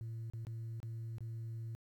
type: tone with dropouts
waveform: sine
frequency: 113.7 Hz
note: A#2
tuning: 43 cents flat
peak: -38 dBFS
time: 0.01-1.75 s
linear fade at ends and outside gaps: 0 ms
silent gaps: 0.3-0.335 / 0.45-0.469 / 0.802-0.83 / 1.183-1.206 s
effects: tanh soft clip ceiling -39 dBFS + 12-bit